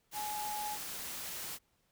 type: tone in noise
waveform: sine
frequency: 841 Hz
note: G#5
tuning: 22 cents sharp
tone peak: -37 dBFS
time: 0.13-0.78 s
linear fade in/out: 50 ms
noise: white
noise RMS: -42 dBFS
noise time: 0.11-1.59 s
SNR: +2 dB
effects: pink hiss -75 dBFS RMS until 1.91 s